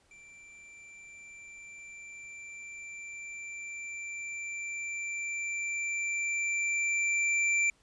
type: tone with level ramp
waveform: square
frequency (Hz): 2349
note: D7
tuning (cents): 0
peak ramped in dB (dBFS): -52 to -25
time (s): 0.11-7.7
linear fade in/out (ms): 2
effects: pink hiss -67 dBFS RMS until 7.82 s + resampled to 22050 Hz